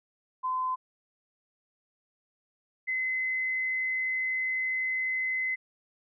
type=tone pair in turn; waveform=sine; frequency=1025 / 2043 Hz; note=C6 / C7; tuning=-36 / -42 cents; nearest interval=octave; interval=1194 cents; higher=second; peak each=-27 dBFS; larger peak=neither; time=0.43-0.76 / 2.87-5.56 s; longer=second; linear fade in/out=20 ms; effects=none